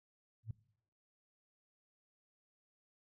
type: tone with exponential growth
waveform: sine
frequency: 110.7 Hz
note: A2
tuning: 11 cents sharp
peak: -34 dBFS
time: 0.43-0.51 s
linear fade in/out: 5 ms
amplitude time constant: 16 ms
effects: noise-tail reverb RT60 0.7 s tail -22 dB re dry